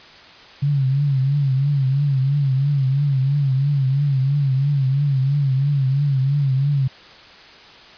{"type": "tone with vibrato", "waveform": "sine", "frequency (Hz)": 137.9, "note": "C#3", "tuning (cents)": -9, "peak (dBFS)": -15, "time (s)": [0.62, 6.88], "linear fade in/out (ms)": 10, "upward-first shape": "triangle", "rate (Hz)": 3, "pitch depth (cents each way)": 110, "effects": ["white hiss -43 dBFS RMS until 7.97 s", "resampled to 11025 Hz"]}